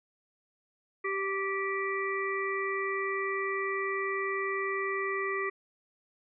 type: harmonic tone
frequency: 390 Hz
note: G4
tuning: 9 cents flat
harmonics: 1 / 3 / 5 / 6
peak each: -33 / -35 / -34 / -40 dBFS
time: 1.04-5.5 s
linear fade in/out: 10 ms
effects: none